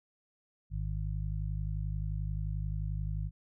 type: harmonic tone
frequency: 51.4 Hz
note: G#1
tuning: 17 cents flat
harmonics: 1 / 2 / 3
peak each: -34 / -37 / -39 dBFS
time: 0.7-3.31 s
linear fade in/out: 50 ms
effects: none